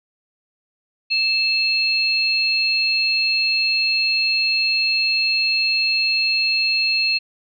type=tone pair together; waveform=sine; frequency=2637 / 4240 Hz; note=E7 / C8; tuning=0 / +22 cents; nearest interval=minor sixth; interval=822 cents; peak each=-19 dBFS; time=1.1-7.19 s; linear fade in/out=20 ms; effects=none